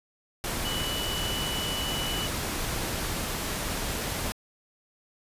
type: tone in noise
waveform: sine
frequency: 2960 Hz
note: F#7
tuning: in tune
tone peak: -32 dBFS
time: 0.65-2.27 s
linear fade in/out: 0 ms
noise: pink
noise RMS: -31 dBFS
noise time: 0.44-4.32 s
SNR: -4 dB
effects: resampled to 32000 Hz